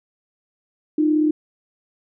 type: tone pair together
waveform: sine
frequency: 305.5 / 342.9 Hz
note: D#4 / F4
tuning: -32 / -32 cents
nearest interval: major second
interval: 200 cents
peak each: -15 / -25 dBFS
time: 0.98-1.31 s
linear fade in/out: 5 ms
effects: none